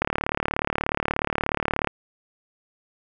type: click train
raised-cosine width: 0.5 ms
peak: -7 dBFS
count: 69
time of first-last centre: 0.02-1.873 s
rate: 36.7 Hz
effects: none